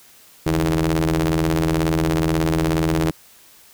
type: ring-modulated tone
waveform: sawtooth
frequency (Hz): 82.1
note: E2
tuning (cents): -6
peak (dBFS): -10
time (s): 0.46-3.11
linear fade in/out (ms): 5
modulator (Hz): 238
effects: white hiss -49 dBFS RMS until 3.73 s